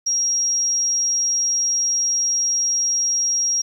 sine tone, 5630 Hz, F8, 13 cents sharp, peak -17 dBFS, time 0.06-3.62 s, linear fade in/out 10 ms, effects 8-bit

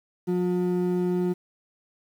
triangle ring-modulated tone, 269 Hz, C4, 48 cents sharp, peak -17 dBFS, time 0.27-1.34 s, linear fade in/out 20 ms, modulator 89.5 Hz, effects 9-bit

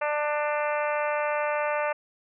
harmonic tone, 297.2 Hz, D4, 21 cents sharp, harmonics 2 / 3 / 4 / 5 / 6 / 7 / 8 / 9, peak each -27 / -31 / -33 / -35 / -37 / -38 / -39 / -40 dBFS, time 0.01-1.93 s, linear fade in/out 10 ms, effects none

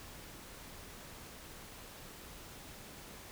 silence, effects pink hiss -51 dBFS RMS until 3.31 s

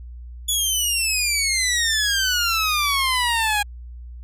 15% pulse exponential sweep, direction down, 3438 to 814 Hz, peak -12 dBFS, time 0.48-3.63 s, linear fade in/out 10 ms, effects added 60 Hz sine -34 dBFS peak until 4.23 s + resampled to 32000 Hz

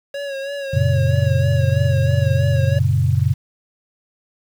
square tone with vibrato, 554.4 Hz, C#5, in tune, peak -24 dBFS, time 0.14-2.79 s, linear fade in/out 5 ms, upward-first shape sine, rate 3.1 Hz, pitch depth 44 cents each way
sine chord, F# major, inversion none, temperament equal, 92.5 / 116.54 / 138.59 Hz, F#2 / A#2 / C#3, 0 / 0 / 0 cents, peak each -18 dBFS, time 0.73-3.34 s, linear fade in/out 10 ms
effects low-pass 5000 Hz 12 dB/octave + 7-bit

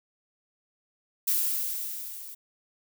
violet noise with level ramp, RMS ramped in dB -24 to -43 dBFS, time 1.27-2.35 s, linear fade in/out 10 ms, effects none

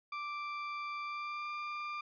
30% pulse tone with pitch glide, 1174.7 to 1192.5 Hz, D6 to D6, 0 to +26 cents, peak -35 dBFS, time 0.12-2.01 s, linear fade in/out 5 ms, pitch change +26 cents, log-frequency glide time 1.03-1.5 s, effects resampled to 11025 Hz

